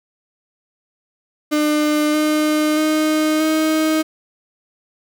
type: tone with pitch steps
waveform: 35% pulse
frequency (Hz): 301 / 305.2 / 309.5 / 313.8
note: D4 / D#4 / D#4 / D#4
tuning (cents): +43 / -33 / -9 / +15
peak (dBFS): -13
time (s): 1.51-4.03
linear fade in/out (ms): 20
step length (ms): 630
effects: none